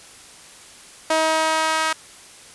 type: tone with high-pass filter sweep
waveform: sawtooth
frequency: 317.6 Hz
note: D#4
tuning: 36 cents sharp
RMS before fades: -20 dBFS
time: 1.1-1.93 s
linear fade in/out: 5 ms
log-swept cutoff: 640 to 1200 Hz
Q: 1.5
effects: white hiss -44 dBFS RMS until 2.54 s + resampled to 24000 Hz